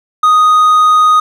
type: tone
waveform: triangle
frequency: 1244.5 Hz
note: D#6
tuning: in tune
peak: -3 dBFS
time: 0.23-1.2 s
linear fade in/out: 5 ms
effects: none